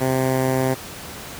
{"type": "tone with notch filter", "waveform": "10% pulse", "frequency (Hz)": 130.81, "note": "C3", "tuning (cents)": 0, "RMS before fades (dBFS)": -20, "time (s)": [0, 0.75], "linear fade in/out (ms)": 20, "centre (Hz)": 3700, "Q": 0.51, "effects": ["pink hiss -35 dBFS RMS until 1.39 s", "high-pass 60 Hz 12 dB/octave"]}